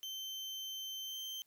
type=tone with pitch glide; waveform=35% pulse; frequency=3100 to 3122 Hz; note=G7 to G7; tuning=-20 to -8 cents; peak=-39 dBFS; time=0.03-1.42 s; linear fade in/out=0 ms; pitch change=+12 cents; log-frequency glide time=1.03-1.18 s; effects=white hiss -75 dBFS RMS until 1.46 s